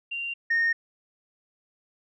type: tone pair in turn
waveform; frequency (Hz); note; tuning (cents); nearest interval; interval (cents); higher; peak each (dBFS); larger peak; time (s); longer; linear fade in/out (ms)
sine; 2772 / 1842.1; F7 / A#6; -14 / -21; perfect fifth; 707; first; -29 / -19; second; 0.11-0.34 / 0.5-0.73; neither; 10
effects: tanh soft clip ceiling -18 dBFS